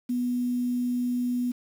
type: tone with quantisation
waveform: sine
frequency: 245.8 Hz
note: B3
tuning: 8 cents flat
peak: -24 dBFS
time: 0.09-1.52 s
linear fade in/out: 10 ms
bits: 8
effects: none